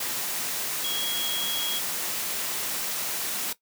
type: tone in noise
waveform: sine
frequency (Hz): 3300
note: G#7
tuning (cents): -12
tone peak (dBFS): -28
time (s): 0.84-1.79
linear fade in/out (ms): 5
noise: white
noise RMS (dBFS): -30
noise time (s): 0-3.53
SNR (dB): -1
effects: noise-tail reverb RT60 0.1 s tail -17 dB re dry + high-pass 150 Hz 12 dB/octave

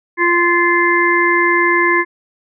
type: harmonic tone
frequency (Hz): 347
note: F4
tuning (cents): -11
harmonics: 1 / 3 / 5 / 6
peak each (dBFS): -16 / -16 / -16 / -16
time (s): 0.17-2.05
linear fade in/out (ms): 50
effects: none

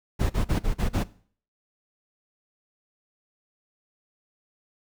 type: noise bursts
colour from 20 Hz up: brown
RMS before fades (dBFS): -23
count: 6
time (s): 0.19-1.04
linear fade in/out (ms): 20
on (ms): 110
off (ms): 38
effects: noise-tail reverb RT60 0.5 s tail -19 dB re dry

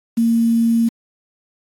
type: tone with quantisation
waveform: sine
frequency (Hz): 230.4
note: A#3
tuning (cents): -20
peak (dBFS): -12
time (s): 0.17-0.89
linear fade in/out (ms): 10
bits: 6
effects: AAC 64 kbps

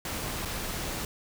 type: noise with dropouts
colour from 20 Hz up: pink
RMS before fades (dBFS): -34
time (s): 0.05-1.05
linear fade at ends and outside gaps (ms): 2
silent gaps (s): 0.451-0.455
effects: none

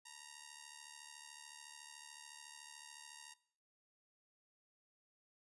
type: ring-modulated tone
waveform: 5% pulse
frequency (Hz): 932.3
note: A#5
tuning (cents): 0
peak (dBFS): -38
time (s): 0.05-3.34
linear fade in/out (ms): 10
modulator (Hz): 36.9
effects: noise-tail reverb RT60 0.5 s tail -18 dB re dry + resampled to 24000 Hz

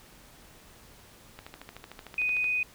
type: click train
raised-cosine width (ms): 0.3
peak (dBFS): -26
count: 15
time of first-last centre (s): 1.39-2.443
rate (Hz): 13.3
type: tone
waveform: sine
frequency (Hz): 2492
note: D#7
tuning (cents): +2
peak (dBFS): -25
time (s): 2.18-2.63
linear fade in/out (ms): 2
effects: pink hiss -54 dBFS RMS until 2.74 s

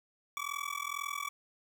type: tone with amplitude modulation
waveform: 25% pulse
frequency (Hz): 1145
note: D6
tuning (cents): -44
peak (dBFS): -28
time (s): 0.37-1.29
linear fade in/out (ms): 0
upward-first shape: sine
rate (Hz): 42.1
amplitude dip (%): 95
effects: 11-bit

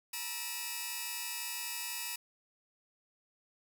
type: tone cluster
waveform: 5% pulse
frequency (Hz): 896 / 962 / 1322 / 2365 / 2592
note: A5 / B5 / E6 / D7 / E7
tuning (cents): +31 / -46 / +5 / +12 / -30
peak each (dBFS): -36 / -31 / -40 / -35 / -31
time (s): 0.13-2.16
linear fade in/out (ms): 5
effects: none

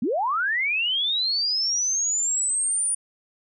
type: linear sweep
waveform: sine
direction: up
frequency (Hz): 196 to 9540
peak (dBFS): -21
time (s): 0.02-2.95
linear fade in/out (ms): 5
effects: none

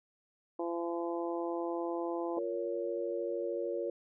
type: harmonic tone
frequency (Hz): 170.3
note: F3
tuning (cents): -43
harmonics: 2 / 3 / 4 / 5 / 6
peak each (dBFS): -35 / -39 / -41 / -43 / -45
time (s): 0.59-2.39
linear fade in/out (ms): 5
type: chord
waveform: sine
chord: Bb minor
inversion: second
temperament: just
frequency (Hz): 349.6 / 466.2 / 559.4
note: F4 / Bb4 / Db5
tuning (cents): +2 / 0 / +16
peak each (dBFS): -37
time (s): 2.37-3.9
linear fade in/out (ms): 2
effects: none

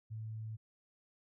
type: tone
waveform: sine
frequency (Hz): 110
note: A2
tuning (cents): 0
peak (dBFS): -40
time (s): 0.1-0.57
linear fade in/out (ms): 20
effects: none

